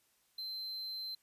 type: tone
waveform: triangle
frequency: 4100 Hz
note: C8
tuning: 36 cents flat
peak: -38 dBFS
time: 0.38-1.15 s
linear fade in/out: 5 ms
effects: white hiss -73 dBFS RMS until 1.22 s + resampled to 32000 Hz